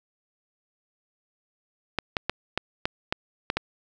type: clicks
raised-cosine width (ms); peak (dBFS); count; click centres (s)
0.3; -8; 8; 1.987 / 2.168 / 2.296 / 2.576 / 2.855 / 3.125 / 3.501 / 3.57
effects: none